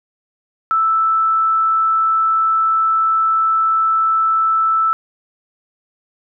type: tone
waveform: sine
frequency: 1318.5 Hz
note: E6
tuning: in tune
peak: -12 dBFS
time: 0.71-4.93 s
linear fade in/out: 0 ms
effects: none